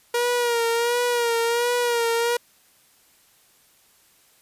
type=tone with vibrato; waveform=sawtooth; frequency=474.3 Hz; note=A#4; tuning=30 cents sharp; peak=-16 dBFS; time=0.14-2.37 s; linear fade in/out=5 ms; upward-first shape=sine; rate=1.4 Hz; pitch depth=48 cents each way; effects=white hiss -58 dBFS RMS until 4.41 s + resampled to 32000 Hz